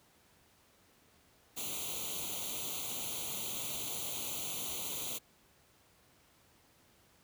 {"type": "noise with comb filter", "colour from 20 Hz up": "white", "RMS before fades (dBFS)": -39, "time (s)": [1.56, 5.19], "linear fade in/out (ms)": 20, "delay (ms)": 0.29, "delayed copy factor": 1, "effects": ["pink hiss -66 dBFS RMS until 7.23 s", "high-pass 60 Hz 12 dB/octave"]}